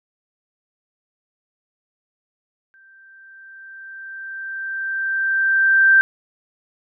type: tone with exponential growth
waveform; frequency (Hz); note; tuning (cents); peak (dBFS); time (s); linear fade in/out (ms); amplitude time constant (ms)
sine; 1568; G6; 0; -8; 2.74-6.01; 0; 710
effects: none